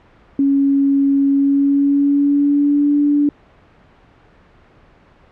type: tone with pitch glide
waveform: sine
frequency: 277.3 to 290.4 Hz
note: C#4 to D4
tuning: +1 to -19 cents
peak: -11 dBFS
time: 0.39-3.29 s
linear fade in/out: 2 ms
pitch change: +80 cents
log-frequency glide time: 1.31-2.98 s
effects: pink hiss -49 dBFS RMS until 5.31 s + low-pass 2000 Hz 12 dB/octave